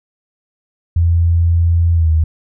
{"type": "tone with pitch glide", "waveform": "sine", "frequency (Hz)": [84.6, 79.39], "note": ["E2", "D#2"], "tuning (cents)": [45, 35], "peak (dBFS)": -9, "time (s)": [0.96, 2.24], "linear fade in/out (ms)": 5, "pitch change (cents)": -110, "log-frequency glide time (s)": [1.94, 2.1], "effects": []}